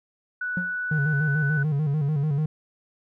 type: tone with pitch glide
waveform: sine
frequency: 1480 to 1493.7 Hz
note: F#6 to F#6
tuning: 0 to +16 cents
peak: -26 dBFS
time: 0.41-1.63 s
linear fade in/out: 5 ms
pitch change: +16 cents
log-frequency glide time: 0.77-1.23 s
type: tone with exponential decay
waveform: triangle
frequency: 179.5 Hz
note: F3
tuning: 48 cents sharp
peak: -20 dBFS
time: 0.57-0.76 s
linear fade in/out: 2 ms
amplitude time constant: 40 ms
type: tone with vibrato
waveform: triangle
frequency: 147.5 Hz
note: D3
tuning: 8 cents sharp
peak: -19 dBFS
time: 0.91-2.46 s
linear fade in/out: 5 ms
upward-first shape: square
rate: 6.8 Hz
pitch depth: 83 cents each way
effects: none